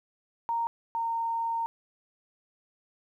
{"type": "tone pair in turn", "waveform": "sine", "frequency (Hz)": [928, 918.9], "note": ["A#5", "A#5"], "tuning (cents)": [-8, -25], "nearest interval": "unison", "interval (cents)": 17, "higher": "first", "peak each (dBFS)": [-26, -27], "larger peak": "first", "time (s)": [[0.49, 0.67], [0.95, 1.66]], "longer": "second", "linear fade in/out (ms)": 0, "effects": ["11-bit"]}